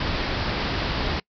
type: low-pass noise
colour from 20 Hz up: pink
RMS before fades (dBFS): -26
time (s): 0-1.2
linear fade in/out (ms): 5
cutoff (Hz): 5200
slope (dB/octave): 96
effects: noise-tail reverb RT60 0.1 s tail -26 dB re dry